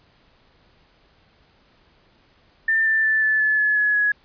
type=tone with pitch steps; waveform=sine; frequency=1791 / 1774.5 / 1758.2 / 1742 / 1726 / 1710.1 / 1694.4 / 1678.8 Hz; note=A6 / A6 / A6 / A6 / A6 / A6 / G#6 / G#6; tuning=+30 / +14 / -2 / -18 / -34 / -50 / +34 / +18 cents; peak=-16 dBFS; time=2.68-4.12 s; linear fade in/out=5 ms; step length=180 ms; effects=pink hiss -58 dBFS RMS until 4.24 s + resampled to 11025 Hz

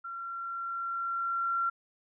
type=tone with level ramp; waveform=sine; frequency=1368 Hz; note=F6; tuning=36 cents flat; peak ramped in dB=-37 to -26 dBFS; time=0.04-1.7 s; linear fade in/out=10 ms; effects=none

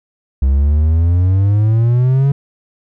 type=exponential sweep; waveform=triangle; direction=up; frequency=65.41 to 141.4 Hz; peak=-7 dBFS; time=0.42-2.32 s; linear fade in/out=5 ms; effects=none

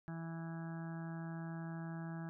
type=harmonic tone; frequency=164.81 Hz; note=E3; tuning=in tune; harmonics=1 / 2 / 4 / 5 / 6 / 7 / 8 / 9 / 10; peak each=-42 / -51 / -56 / -56 / -62 / -63 / -60 / -61 / -57 dBFS; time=0.08-2.29 s; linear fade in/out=0 ms; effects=none

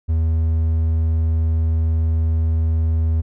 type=tone; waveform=triangle; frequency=80.6 Hz; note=E2; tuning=38 cents flat; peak=-13 dBFS; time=0.08-3.22 s; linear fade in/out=20 ms; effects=none

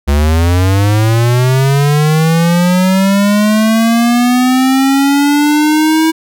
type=linear sweep; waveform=square; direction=up; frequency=69.3 to 322.6 Hz; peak=-8 dBFS; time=0.07-6.12 s; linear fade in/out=20 ms; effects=none

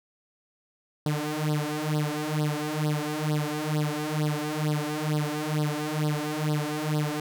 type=tone with flanger; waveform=sawtooth; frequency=151.3 Hz; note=D#3; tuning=48 cents flat; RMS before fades=-28 dBFS; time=1.06-7.2 s; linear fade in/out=2 ms; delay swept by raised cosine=0.21 to 4.11 ms; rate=2.2 Hz; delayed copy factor=+0.95; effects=none

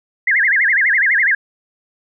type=tone with vibrato; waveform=sine; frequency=1849 Hz; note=A#6; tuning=15 cents flat; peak=-11 dBFS; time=0.27-1.35 s; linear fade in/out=5 ms; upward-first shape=sine; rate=12 Hz; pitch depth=260 cents each way; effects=none

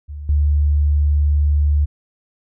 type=tone with level steps; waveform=sine; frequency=73.42 Hz; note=D2; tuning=in tune; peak=-27 / -12 dBFS; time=0.08-1.86 s; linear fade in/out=20 ms; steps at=0.29 s; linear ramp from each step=2 ms; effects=none

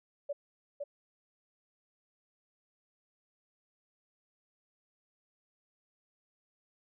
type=tone with echo; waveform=sine; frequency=573 Hz; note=D5; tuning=43 cents flat; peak=-32 dBFS; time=0.29-0.33 s; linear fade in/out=10 ms; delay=510 ms; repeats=1; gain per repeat=-3 dB; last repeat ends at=0.84 s; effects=none

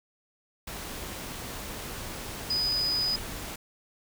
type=tone in noise; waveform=sine; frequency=4978 Hz; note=D#8; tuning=in tune; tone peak=-25 dBFS; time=2.5-3.16 s; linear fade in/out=5 ms; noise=pink; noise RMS=-38 dBFS; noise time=0.67-3.56 s; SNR=+10 dB; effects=none

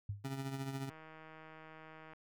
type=tone with exponential decay; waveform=sine; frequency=101.2 Hz; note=G#2; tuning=44 cents flat; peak=-34 dBFS; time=0.09-0.31 s; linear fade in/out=5 ms; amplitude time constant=46 ms
type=tone with tremolo; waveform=25% pulse; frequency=135.5 Hz; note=C#3; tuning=39 cents flat; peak=-33 dBFS; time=0.24-0.9 s; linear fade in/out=10 ms; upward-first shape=triangle; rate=14 Hz; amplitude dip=60%
type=click train; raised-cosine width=0.5 ms; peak=-39 dBFS; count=196; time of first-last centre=0.9-2.134 s; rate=158 Hz
effects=none

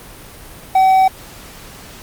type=tone with quantisation; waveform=triangle; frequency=760 Hz; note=F#5; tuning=46 cents sharp; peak=-6 dBFS; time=0.75-1.08 s; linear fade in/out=5 ms; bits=6; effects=pink hiss -37 dBFS RMS until 2.02 s + Opus 32 kbps

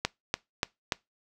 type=click train; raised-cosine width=0.2 ms; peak=-8 dBFS; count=4; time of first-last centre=0.05-0.922 s; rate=3.44 Hz; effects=noise-tail reverb RT60 0.2 s tail -23 dB re dry

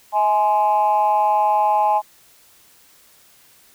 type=tone with amplitude modulation; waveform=sine; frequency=840 Hz; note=G#5; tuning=19 cents sharp; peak=-9 dBFS; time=0.12-2.02 s; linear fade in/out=50 ms; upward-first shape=sine; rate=200 Hz; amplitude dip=90%; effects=tanh soft clip ceiling -7 dBFS + white hiss -52 dBFS RMS until 3.74 s

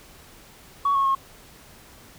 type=tone with pitch steps; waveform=sine; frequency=1123 / 1096 / 1082 Hz; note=C#6 / C#6 / C#6; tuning=+22 / -20 / -42 cents; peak=-17 dBFS; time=0.85-1.15 s; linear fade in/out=5 ms; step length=100 ms; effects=tanh soft clip ceiling -14 dBFS + pink hiss -49 dBFS RMS until 2.18 s

